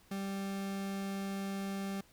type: tone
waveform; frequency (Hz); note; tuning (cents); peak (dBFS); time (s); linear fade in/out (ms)
40% pulse; 196; G3; 0; -35; 0.11-2.01; 5
effects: pink hiss -64 dBFS RMS until 2.12 s